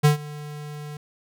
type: tone with ADSR envelope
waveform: square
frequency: 148.6 Hz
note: D3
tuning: 21 cents sharp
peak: -12 dBFS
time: 0.03-0.97 s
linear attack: 20 ms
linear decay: 120 ms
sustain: -22 dB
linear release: 3 ms
effects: none